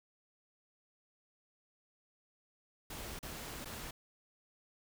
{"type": "noise with dropouts", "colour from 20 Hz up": "pink", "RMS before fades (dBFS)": -45, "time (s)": [2.9, 3.91], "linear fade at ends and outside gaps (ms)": 5, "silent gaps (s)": [[3.191, 3.228], [3.647, 3.655]], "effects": []}